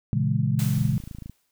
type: chord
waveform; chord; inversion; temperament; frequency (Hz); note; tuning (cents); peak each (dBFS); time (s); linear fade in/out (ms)
sine; A# half-diminished seventh; none; equal; 116.54 / 138.59 / 164.81 / 207.7; A#2 / C#3 / E3 / G#3; 0 / 0 / 0 / 0; -25 / -24 / -28 / -28; 0.13-0.98; 0
type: noise with exponential decay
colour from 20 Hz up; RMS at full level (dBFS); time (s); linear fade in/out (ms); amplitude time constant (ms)
white; -34; 0.59-1.51; 1; 200
type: click train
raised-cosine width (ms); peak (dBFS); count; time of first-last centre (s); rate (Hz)
5; -25; 15; 0.78-1.297; 27.1
effects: none